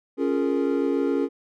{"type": "chord", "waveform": "triangle", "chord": "Bb minor seventh", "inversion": "first", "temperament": "equal with one note detuned", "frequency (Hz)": [277.2, 349.2, 415.3, 462.9], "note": ["Db4", "F4", "Ab4", "Bb4"], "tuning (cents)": [0, 0, 0, -12], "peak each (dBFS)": [-22, -26, -25, -26], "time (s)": [0.17, 1.29], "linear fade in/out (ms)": 50, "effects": []}